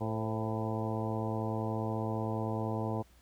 harmonic tone with a mistuned harmonic, 110.5 Hz, A2, 8 cents sharp, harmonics 1 / 2 / 3 / 4 / 5 / 6 / 7 / 8 / 9, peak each -35 / -38 / -40 / -41 / -42 / -43 / -43 / -44 / -45 dBFS, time 0-3.03 s, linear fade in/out 20 ms, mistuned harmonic 5, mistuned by -49 cents, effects added 60 Hz sine -60 dBFS peak until 3.21 s + pink hiss -65 dBFS RMS until 3.21 s

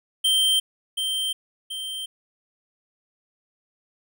square tone with echo, 3136 Hz, G7, in tune, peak -18 dBFS, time 0.24-0.6 s, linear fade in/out 10 ms, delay 730 ms, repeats 2, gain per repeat -6 dB, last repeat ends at 2.06 s, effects none

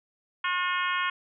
harmonic tone, 360 Hz, F#4, 47 cents flat, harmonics 3 / 4 / 5 / 6 / 7 / 8 / 9, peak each -29 / -31 / -33 / -35 / -36 / -37 / -38 dBFS, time 0.44-1.1 s, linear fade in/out 5 ms, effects none

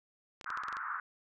clicks, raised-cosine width 0.2 ms, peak -28 dBFS, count 8, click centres 0.412 / 0.444 / 0.503 / 0.574 / 0.636 / 0.684 / 0.727 / 0.769 s
white band-pass noise, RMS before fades -39 dBFS, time 0.46-1 s, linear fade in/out 2 ms, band 1100 to 1500 Hz, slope 48 dB/octave
effects none

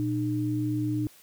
sine tone pair together, 119.66 / 303.7 Hz, A#2 / D#4, +46 / -42 cents, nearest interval octave + major third, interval 1612 cents, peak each -29 / -27 dBFS, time 0-1.07 s, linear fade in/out 0 ms, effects white hiss -55 dBFS RMS until 1.22 s

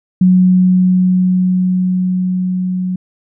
sine tone with level ramp, 183.5 Hz, F#3, 14 cents flat, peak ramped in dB -5 to -15 dBFS, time 0.21-2.96 s, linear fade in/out 5 ms, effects none

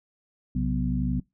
harmonic tone with a mistuned harmonic, 61.74 Hz, B1, in tune, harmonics 1 / 2 / 3 / 4, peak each -29 / -29 / -29 / -29 dBFS, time 0.55-1.2 s, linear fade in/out 5 ms, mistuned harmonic 2, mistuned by +140 cents, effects noise-tail reverb RT60 0.2 s tail -23 dB re dry

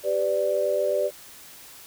sine chord, G major, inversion none, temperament equal with one note detuned, 392 / 499.6 / 587.3 Hz, G4 / B4 / D5, 0 / +20 / 0 cents, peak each -28 / -27 / -23 dBFS, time 0.03-1.11 s, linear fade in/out 50 ms, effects white hiss -46 dBFS RMS until 1.86 s

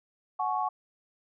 sine chord, F# suspended second, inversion none, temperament equal with one note detuned, 740 / 851 / 1108.7 Hz, F#5 / G#5 / C#6, 0 / +42 / 0 cents, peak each -31 dBFS, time 0.39-0.69 s, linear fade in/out 10 ms, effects none

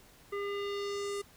square tone with low-pass filter sweep, 403.5 Hz, G#4, 50 cents flat, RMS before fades -36 dBFS, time 0.32-1.22 s, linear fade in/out 10 ms, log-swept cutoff 1800 to 10000 Hz, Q 1.7, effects pink hiss -59 dBFS RMS until 1.36 s

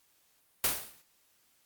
white noise with exponential decay, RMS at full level -24 dBFS, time 0.64-1.02 s, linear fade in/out 2 ms, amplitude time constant 81 ms, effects white hiss -69 dBFS RMS until 1.65 s + Opus 48 kbps

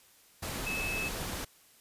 sine tone in noise, 2600 Hz, E7, 24 cents flat, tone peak -33 dBFS, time 0.66-1.09 s, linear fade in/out 10 ms, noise pink, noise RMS -37 dBFS, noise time 0.42-1.45 s, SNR +1 dB, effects white hiss -61 dBFS RMS until 1.8 s + resampled to 32000 Hz

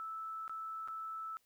sine tone with dropouts, 1314 Hz, E6, 6 cents flat, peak -40 dBFS, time 0-1.37 s, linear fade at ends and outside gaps 0 ms, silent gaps 0.479-0.495 / 0.876-0.884 s, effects white hiss -75 dBFS RMS until 1.45 s

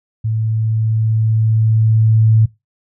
sine tone with level ramp, 110.6 Hz, A2, 9 cents sharp, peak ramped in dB -15 to -7 dBFS, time 0.24-2.46 s, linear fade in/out 10 ms, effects noise-tail reverb RT60 0.2 s tail -20 dB re dry

